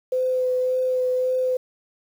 sine tone with vibrato, 509 Hz, C5, 48 cents flat, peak -19 dBFS, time 0.12-1.57 s, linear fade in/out 5 ms, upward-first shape sine, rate 1.8 Hz, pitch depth 12 cents each way, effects 8-bit

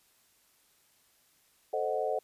sine chord, A diminished seventh, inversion none, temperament equal with one note detuned, 440 / 523.3 / 616.9 / 740 Hz, A4 / C5 / Eb5 / Gb5, 0 / 0 / -15 / 0 cents, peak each -34 dBFS, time 1.73-2.19 s, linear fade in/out 5 ms, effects white hiss -67 dBFS RMS until 2.23 s + resampled to 32000 Hz

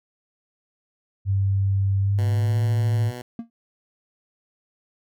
sine tone with pitch glide, 97.9 to 109.89 Hz, G2 to A2, -2 to -2 cents, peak -18 dBFS, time 1.25-3.12 s, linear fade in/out 50 ms, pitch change +200 cents, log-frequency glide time 2.01-2.62 s
10% pulse tone, 123.2 Hz, B2, 4 cents flat, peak -25 dBFS, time 2.18-3.22 s, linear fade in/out 5 ms
triangle tone with exponential decay, 231.5 Hz, A#3, 12 cents flat, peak -23 dBFS, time 3.39-3.5 s, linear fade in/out 2 ms, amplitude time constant 22 ms
effects none

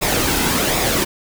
pink noise with flanger, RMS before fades -18 dBFS, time 0.01-1.05 s, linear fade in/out 20 ms, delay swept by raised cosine 0.66 to 1.76 ms, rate 1.3 Hz, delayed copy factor -0.5, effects none

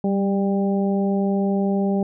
harmonic tone with a mistuned harmonic, 198.3 Hz, G3, 20 cents sharp, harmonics 1 / 2 / 3 / 4, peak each -19 / -25 / -29 / -31 dBFS, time 0.04-2.03 s, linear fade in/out 2 ms, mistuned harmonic 1, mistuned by -22 cents, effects none

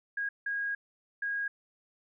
sine tone bursts at uneven times, 1638 Hz, G#6, 24 cents flat, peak -30 dBFS, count 3, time 0.17-0.29 / 0.46-0.75 / 1.22-1.48 s, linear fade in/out 5 ms, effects none

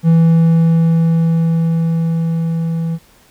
triangle tone with level ramp, 164.81 Hz, E3, in tune, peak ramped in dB -4 to -14 dBFS, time 0.03-2.99 s, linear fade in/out 50 ms, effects pink hiss -49 dBFS RMS until 3.3 s

